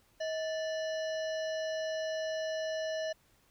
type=harmonic tone with a mistuned harmonic; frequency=586 Hz; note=D5; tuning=4 cents flat; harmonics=1 / 3 / 5 / 7 / 9 / 10; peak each=-33 / -43 / -47 / -50 / -52 / -53 dBFS; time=0.2-3.13 s; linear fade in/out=10 ms; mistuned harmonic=1; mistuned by=+140 cents; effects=pink hiss -68 dBFS RMS until 3.5 s